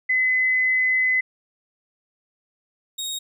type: tone pair in turn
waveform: sine / 25% pulse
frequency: 2026 / 3752 Hz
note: B6 / A#7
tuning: +44 / +11 cents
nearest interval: major seventh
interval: 1067 cents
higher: second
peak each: -17 / -23 dBFS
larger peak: first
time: 0.09-1.21 / 2.98-3.19 s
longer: first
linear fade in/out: 10 ms
effects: none